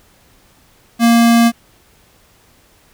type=tone; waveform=square; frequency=233.1 Hz; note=A#3; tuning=in tune; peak=-8 dBFS; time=0.99-1.52 s; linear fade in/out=50 ms; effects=pink hiss -51 dBFS RMS until 2.93 s